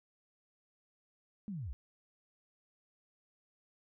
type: linear sweep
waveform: sine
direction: down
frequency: 218.8 to 49.78 Hz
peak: -38 dBFS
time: 1.48-1.73 s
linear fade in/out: 0 ms
effects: none